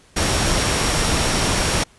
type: tone in noise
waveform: sine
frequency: 5588 Hz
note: F8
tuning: in tune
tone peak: -30 dBFS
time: 0.16-1.84 s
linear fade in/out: 10 ms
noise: pink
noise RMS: -19 dBFS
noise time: 0.16-1.84 s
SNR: -14 dB
effects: pink hiss -52 dBFS RMS until 1.98 s + resampled to 24000 Hz